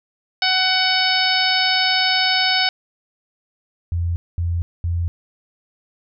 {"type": "harmonic tone", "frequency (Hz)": 748, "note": "F#5", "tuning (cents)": 19, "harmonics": [1, 2, 3, 4, 5, 6, 7], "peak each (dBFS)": [-23, -23, -23, -23, -23, -23, -23], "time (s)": [0.42, 2.69], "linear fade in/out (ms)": 2}
{"type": "tone bursts", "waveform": "sine", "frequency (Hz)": 85.6, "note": "F2", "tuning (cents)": -34, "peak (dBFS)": -18, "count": 3, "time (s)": [3.92, 5.08], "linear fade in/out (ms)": 0, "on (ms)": 240, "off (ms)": 220}
{"effects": []}